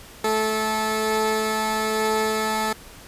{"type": "tone pair together", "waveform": "15% pulse", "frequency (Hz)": [218.2, 435.3], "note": ["A3", "A4"], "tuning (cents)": [-14, -19], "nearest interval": "octave", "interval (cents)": 1195, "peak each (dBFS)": [-20, -16], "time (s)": [0.24, 2.73], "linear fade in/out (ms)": 5, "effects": ["pink hiss -44 dBFS RMS until 3.07 s", "resampled to 32000 Hz"]}